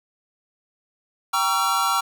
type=chord; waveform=square; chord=G diminished seventh; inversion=none; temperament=just; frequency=784 / 940.8 / 1128.9 / 1354.7 Hz; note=G5 / Bb5 / Db6 / Fb6; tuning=0 / +16 / +31 / +47 cents; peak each=-28 / -27 / -26 / -23 dBFS; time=1.33-2.01 s; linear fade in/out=10 ms; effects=none